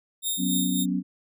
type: tone with tremolo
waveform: 10% pulse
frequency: 3680 Hz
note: A#7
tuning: 23 cents flat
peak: -17 dBFS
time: 0.22-0.86 s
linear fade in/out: 50 ms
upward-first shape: sine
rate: 3.6 Hz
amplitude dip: 55%
type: chord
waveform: sine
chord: F# suspended fourth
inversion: none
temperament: just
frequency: 185 / 246.7 / 277.5 Hz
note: F#3 / B3 / C#4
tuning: 0 / -2 / +2 cents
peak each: -26 / -29 / -28 dBFS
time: 0.37-1.03 s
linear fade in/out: 50 ms
effects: none